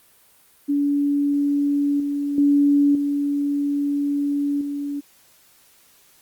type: tone with level steps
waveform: sine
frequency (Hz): 285.9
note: D4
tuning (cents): -46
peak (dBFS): -17 / -21 / -13 / -19 / -24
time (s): 0.68-5.01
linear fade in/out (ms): 20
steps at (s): 2 / 2.38 / 2.95 / 4.61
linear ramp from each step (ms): 2
effects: white hiss -55 dBFS RMS until 6.21 s + Opus 32 kbps